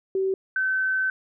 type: tone pair in turn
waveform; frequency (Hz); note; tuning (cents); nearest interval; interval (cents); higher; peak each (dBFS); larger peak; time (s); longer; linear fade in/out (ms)
sine; 382.8 / 1531.2; G4 / G6; -41 / -41; 2 octaves; 2400; second; -21; neither; 0.15-0.34 / 0.56-1.1; second; 2
effects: none